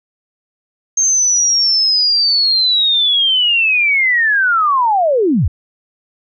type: linear sweep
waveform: sine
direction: down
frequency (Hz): 6410 to 55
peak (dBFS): -10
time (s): 0.97-5.48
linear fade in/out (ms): 5
effects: none